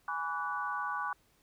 sine chord, G# half-diminished seventh, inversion none, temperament equal with one note detuned, 830.6 / 987.8 / 1145.8 / 1480 Hz, G#5 / B5 / D6 / F#6, 0 / 0 / -43 / 0 cents, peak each -40 / -40 / -36 / -38 dBFS, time 0.08-1.13 s, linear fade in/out 2 ms, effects pink hiss -69 dBFS RMS until 1.42 s

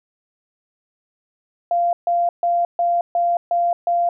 sine tone bursts, 693 Hz, F5, 14 cents flat, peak -15 dBFS, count 7, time 1.71-4.09 s, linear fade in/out 2 ms, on 220 ms, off 140 ms, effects none

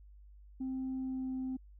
sine tone with pitch glide, 261.6 to 259.8 Hz, C4 to C4, 0 to -12 cents, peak -33 dBFS, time 0.6-1.57 s, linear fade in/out 10 ms, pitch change -12 cents, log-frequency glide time 0.96-1.33 s, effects tanh soft clip ceiling -32 dBFS + added 50 Hz sine -53 dBFS peak until 1.79 s

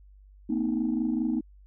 sine tone cluster, 227.9 / 252.7 / 313 Hz, A#3 / B3 / D#4, -39 / +40 / +10 cents, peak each -28 dBFS, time 0.49-1.41 s, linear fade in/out 10 ms, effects tanh soft clip ceiling -18 dBFS + added 49 Hz sine -50 dBFS peak until 1.66 s

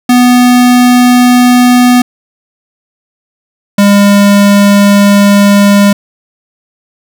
square tone pair in turn, 246.9 / 202 Hz, B3 / G#3, 0 / -48 cents, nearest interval minor third, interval 348 cents, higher first, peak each -3 dBFS, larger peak neither, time 0.09-2.02 / 3.78-5.93 s, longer second, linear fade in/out 5 ms, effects none

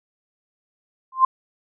sine tone with exponential growth, 1046.5 Hz, C6, in tune, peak -7 dBFS, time 1.12-1.25 s, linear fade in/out 5 ms, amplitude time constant 28 ms, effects none

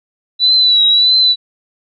sine tone with vibrato, 3951 Hz, B7, in tune, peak -7 dBFS, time 0.39-1.36 s, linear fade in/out 50 ms, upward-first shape triangle, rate 1.6 Hz, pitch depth 59 cents each way, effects none

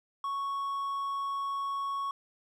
triangle tone, 1108.7 Hz, C#6, in tune, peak -29 dBFS, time 0.24-2.11 s, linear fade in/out 2 ms, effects none

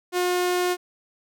sawtooth tone, 358.8 Hz, F4, 47 cents sharp, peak -17 dBFS, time 0.12-0.77 s, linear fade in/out 50 ms, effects none

